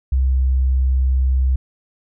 sine tone with pitch glide, 65.41 to 65 Hz, C2 to C2, 0 to -11 cents, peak -13 dBFS, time 0.12-1.56 s, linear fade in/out 5 ms, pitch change -11 cents, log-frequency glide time 0.25-0.34 s, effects none

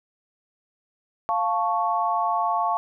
sine chord, F augmented, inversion none, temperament equal, 698.5 / 880 / 1108.7 Hz, F5 / A5 / C#6, 0 / 0 / 0 cents, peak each -25 dBFS, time 1.29-2.77 s, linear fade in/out 0 ms, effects none

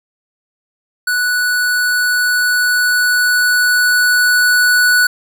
square tone with level ramp, 1478 Hz, F#6, 2 cents flat, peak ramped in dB -14 to -9 dBFS, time 1.07-5.07 s, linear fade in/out 5 ms, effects none

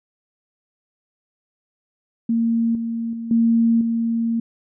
sine tone with level steps, 229.9 Hz, A#3, 24 cents flat, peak -16 / -22 / -26 / -13 / -18 dBFS, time 2.29-4.4 s, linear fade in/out 5 ms, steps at 2.75 / 3.13 / 3.31 / 3.81 s, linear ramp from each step 2 ms, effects none

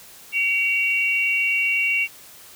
sine tone pair together, 2264 / 2748 Hz, C#7 / F7, +36 / -29 cents, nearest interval minor third, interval 335 cents, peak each -22 / -20 dBFS, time 0.32-2.08 s, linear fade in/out 50 ms, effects white hiss -45 dBFS RMS until 2.55 s

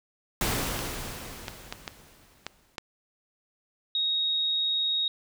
pink noise with exponential decay, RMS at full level -26 dBFS, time 0.41-2.76 s, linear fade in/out 2 ms, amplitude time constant 510 ms
clicks, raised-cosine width 0.2 ms, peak -15 dBFS, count 6, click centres 0.791 / 1.482 / 1.725 / 1.878 / 2.466 / 2.782 s
sine tone, 3761 Hz, A#7, 15 cents sharp, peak -24 dBFS, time 3.95-5.08 s, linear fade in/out 2 ms
effects none

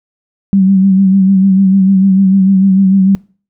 sine tone with vibrato, 192.2 Hz, G3, 34 cents flat, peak -5 dBFS, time 0.53-3.15 s, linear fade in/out 0 ms, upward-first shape sine, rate 6.7 Hz, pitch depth 46 cents each way, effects noise-tail reverb RT60 0.4 s tail -24 dB re dry

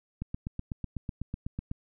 click train, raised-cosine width 5 ms, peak -21 dBFS, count 13, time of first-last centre 0.22-1.714 s, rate 8.03 Hz, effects none

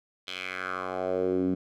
10% pulse tone with band-pass filter sweep, 92.5 Hz, F#2, in tune, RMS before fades -30 dBFS, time 0.27-1.55 s, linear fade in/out 10 ms, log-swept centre 3400 to 230 Hz, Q 3, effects none

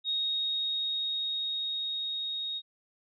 sine tone with level ramp, 3745 Hz, A#7, 7 cents sharp, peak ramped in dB -27 to -32 dBFS, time 0.04-2.62 s, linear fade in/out 50 ms, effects none

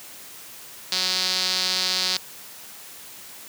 sawtooth tone with band-pass filter, 185 Hz, F#3, in tune, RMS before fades -24 dBFS, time 0.92-2.17 s, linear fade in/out 0 ms, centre 4500 Hz, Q 3.8, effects white hiss -42 dBFS RMS until 3.48 s + high-pass 100 Hz 12 dB/octave

